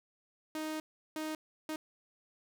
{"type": "tone bursts at uneven times", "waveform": "sawtooth", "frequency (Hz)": 311.4, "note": "D#4", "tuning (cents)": 2, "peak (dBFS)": -32, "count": 3, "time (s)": [[0.55, 0.8], [1.16, 1.35], [1.69, 1.76]], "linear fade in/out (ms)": 2, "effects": []}